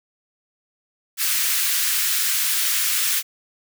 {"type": "high-pass noise", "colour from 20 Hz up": "white", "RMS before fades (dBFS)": -21, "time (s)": [1.17, 3.23], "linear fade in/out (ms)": 50, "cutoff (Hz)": 1400, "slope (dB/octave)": 24, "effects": []}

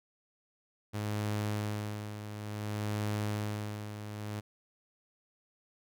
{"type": "tone with tremolo", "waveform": "sawtooth", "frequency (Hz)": 105.1, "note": "G#2", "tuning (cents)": 21, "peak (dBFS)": -27, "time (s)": [0.93, 4.41], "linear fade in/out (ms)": 20, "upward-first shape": "sine", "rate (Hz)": 0.57, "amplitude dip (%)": 65, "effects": []}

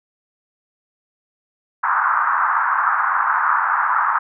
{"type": "band-pass noise", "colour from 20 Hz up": "white", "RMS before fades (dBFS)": -18, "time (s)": [1.83, 4.19], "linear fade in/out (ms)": 10, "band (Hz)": [900, 1500], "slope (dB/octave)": 48, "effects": []}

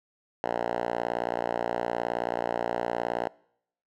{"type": "tone with band-pass filter", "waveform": "5% pulse", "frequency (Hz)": 59, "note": "A#1", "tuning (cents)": 22, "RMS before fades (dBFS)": -30, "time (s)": [0.44, 3.28], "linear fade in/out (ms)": 0, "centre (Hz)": 810, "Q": 1.6, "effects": ["noise-tail reverb RT60 0.7 s tail -24 dB re dry"]}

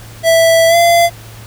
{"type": "tone with pitch glide", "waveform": "square", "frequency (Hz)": [659, 683.8], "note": ["E5", "F5"], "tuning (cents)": [-1, -37], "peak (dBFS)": -7, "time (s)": [0.23, 1.1], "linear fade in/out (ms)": 50, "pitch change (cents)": 64, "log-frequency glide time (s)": [0.68, 0.76], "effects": ["added 111 Hz sine -33 dBFS peak until 1.46 s", "pink hiss -37 dBFS RMS until 1.46 s"]}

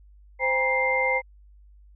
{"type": "tone cluster", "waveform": "sine", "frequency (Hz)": [519, 805, 948, 2097], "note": ["C5", "G5", "A#5", "C7"], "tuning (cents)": [-14, 46, 29, 3], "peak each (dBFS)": [-26, -31, -29, -23], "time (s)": [0.39, 1.22], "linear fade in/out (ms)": 50, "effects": ["added 50 Hz sine -49 dBFS peak until 1.95 s"]}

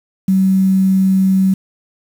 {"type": "tone with quantisation", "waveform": "sine", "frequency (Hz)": 190.5, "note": "G3", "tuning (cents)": -49, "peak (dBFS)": -9, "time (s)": [0.28, 1.54], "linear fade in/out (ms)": 5, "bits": 6, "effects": []}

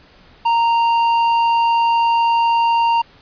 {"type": "tone with tanh clipping", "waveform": "sine", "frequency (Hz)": 928, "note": "A#5", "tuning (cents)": -8, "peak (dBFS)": -14, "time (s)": [0.45, 3.02], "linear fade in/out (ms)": 10, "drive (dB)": 9, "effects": ["pink hiss -48 dBFS RMS until 3.21 s", "resampled to 11025 Hz"]}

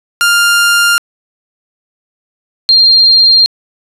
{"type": "tone pair in turn", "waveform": ["sawtooth", "sine"], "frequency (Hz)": [1400, 4195], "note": ["F6", "C8"], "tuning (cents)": [4, 4], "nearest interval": "octave + perfect fifth", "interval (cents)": 1900, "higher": "second", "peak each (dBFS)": -3, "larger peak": "neither", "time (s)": [[0.21, 0.98], [2.69, 3.46]], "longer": "neither", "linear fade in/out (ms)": 0, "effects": ["resampled to 32000 Hz", "7-bit"]}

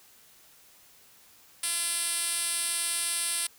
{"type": "tone with band-pass filter", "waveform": "5% pulse", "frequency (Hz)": 340.5, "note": "F4", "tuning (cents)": -44, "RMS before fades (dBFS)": -30, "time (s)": [1.63, 3.47], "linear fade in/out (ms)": 5, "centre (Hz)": 8900, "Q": 2, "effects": ["white hiss -57 dBFS RMS until 3.58 s"]}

